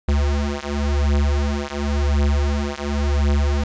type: beating tone pair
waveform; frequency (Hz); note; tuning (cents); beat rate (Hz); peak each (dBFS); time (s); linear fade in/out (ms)
square; 71.2 / 72.13; C#2 / D2; +47 / -31; 0.93; -21; 0.08-3.64; 5
effects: resampled to 16000 Hz + 8-bit